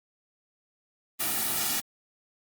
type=noise with comb filter; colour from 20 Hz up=white; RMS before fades=-28 dBFS; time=1.19-1.81 s; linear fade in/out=20 ms; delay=1.9 ms; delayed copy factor=-0.9; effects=Opus 32 kbps